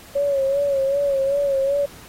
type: tone with vibrato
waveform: sine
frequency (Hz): 554.4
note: C#5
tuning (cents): 0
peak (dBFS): -17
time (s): 0.15-1.86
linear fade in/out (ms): 10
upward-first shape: sine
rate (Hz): 2.6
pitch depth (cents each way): 54
effects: pink hiss -44 dBFS RMS until 2.08 s + AAC 48 kbps